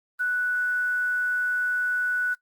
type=tone with quantisation; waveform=sine; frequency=1480 Hz; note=F#6; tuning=in tune; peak=-22 dBFS; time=0.19-2.35 s; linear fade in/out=20 ms; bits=8; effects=noise-tail reverb RT60 0.1 s tail -19 dB re dry + Opus 32 kbps